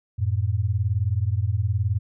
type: beating tone pair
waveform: sine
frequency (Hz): 91.3 / 110.3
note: F#2 / A2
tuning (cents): -23 / +5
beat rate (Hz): 19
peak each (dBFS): -23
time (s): 0.18-1.99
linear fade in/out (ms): 20
effects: none